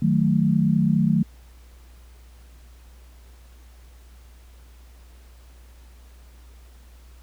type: chord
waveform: sine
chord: D# diminished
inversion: none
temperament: equal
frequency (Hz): 155.56 / 185 / 220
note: D#3 / F#3 / A3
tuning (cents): 0 / 0 / 0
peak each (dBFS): -21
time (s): 0.02-1.23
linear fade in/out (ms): 5
effects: added 60 Hz sine -45 dBFS peak until 7.22 s + pink hiss -57 dBFS RMS until 7.22 s